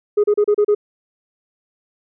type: tone bursts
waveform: sine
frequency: 415.3 Hz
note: G#4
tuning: in tune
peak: -9 dBFS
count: 6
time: 0.17-0.749 s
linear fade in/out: 10 ms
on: 69 ms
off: 33 ms
effects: tanh soft clip ceiling -9 dBFS